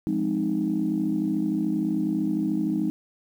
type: chord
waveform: sine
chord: F minor seventh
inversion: none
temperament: equal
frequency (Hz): 174.61 / 207.7 / 261.6 / 311.1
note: F3 / Ab3 / C4 / Eb4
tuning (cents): 0 / 0 / 0 / 0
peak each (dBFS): -30 / -27 / -30 / -25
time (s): 0.07-2.9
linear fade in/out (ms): 0
effects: tanh soft clip ceiling -14 dBFS + 9-bit